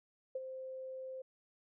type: tone with ADSR envelope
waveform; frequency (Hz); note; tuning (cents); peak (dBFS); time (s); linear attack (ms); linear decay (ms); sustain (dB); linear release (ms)
sine; 522; C5; -4; -34; 0.35-1.22; 6; 33; -8; 7
effects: none